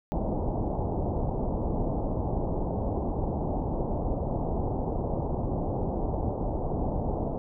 pink low-pass noise, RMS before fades -29 dBFS, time 0.12-7.38 s, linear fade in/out 0 ms, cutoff 880 Hz, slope 48 dB/octave, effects none

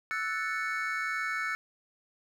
triangle chord, F# minor seventh, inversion third, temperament equal, 1318.5 / 1480 / 1760 / 2217 Hz, E6 / F#6 / A6 / C#7, 0 / 0 / 0 / 0 cents, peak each -34 dBFS, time 0.11-1.55 s, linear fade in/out 0 ms, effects none

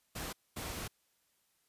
pink noise bursts at uneven times, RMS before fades -41 dBFS, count 2, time 0.15-0.33 / 0.56-0.88 s, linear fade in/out 10 ms, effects white hiss -75 dBFS RMS until 1.68 s + resampled to 32000 Hz

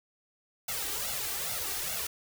white noise with flanger, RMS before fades -34 dBFS, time 0.68-2.07 s, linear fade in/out 5 ms, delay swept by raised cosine 1.4 to 2.6 ms, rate 2.4 Hz, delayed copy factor +0.85, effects none

